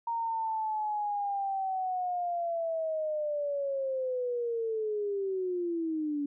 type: linear sweep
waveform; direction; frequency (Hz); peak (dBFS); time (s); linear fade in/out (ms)
sine; down; 932.3 to 283.2; -29; 0.07-6.26; 5
effects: none